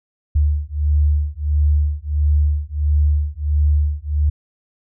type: beating tone pair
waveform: sine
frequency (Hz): 73.42 / 74.92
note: D2 / D2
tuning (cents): 0 / +35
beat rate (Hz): 1.5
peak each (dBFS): -17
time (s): 0.35-4.3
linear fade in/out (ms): 10
effects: none